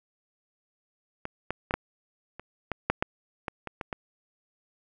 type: clicks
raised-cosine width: 0.5 ms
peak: -18 / -14 / -13 / -10 / -25 / -14 / -7 / -9 / -16 / -20 / -18 / -17 dBFS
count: 12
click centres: 1.254 / 1.506 / 1.709 / 1.74 / 2.396 / 2.717 / 2.9 / 3.025 / 3.482 / 3.673 / 3.812 / 3.928 s
effects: none